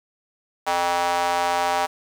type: tone with high-pass filter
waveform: square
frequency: 87.31 Hz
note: F2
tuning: in tune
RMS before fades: -22 dBFS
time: 0.66-1.87 s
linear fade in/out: 20 ms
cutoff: 780 Hz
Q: 3.2
effects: low-pass 9000 Hz 12 dB/octave + 7-bit